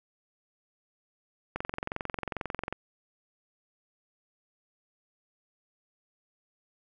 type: click train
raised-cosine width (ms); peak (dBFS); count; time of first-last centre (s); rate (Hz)
0.5; -17; 27; 1.56-2.726; 22.3
effects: none